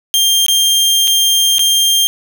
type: tone with dropouts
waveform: sawtooth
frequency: 3191 Hz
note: G7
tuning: 30 cents sharp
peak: -6 dBFS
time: 0.14-2.07 s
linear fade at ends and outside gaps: 0 ms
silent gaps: 0.464-0.483 / 1.074-1.078 / 1.583-1.593 s
effects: none